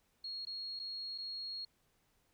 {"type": "tone with dropouts", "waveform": "sine", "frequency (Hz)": 4297, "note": "C8", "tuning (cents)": 45, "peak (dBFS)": -40, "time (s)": [0.24, 1.65], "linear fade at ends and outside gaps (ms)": 5, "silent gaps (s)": [[0.452, 0.469], [0.793, 0.797], [1.179, 1.183]], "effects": ["pink hiss -75 dBFS RMS until 2.33 s"]}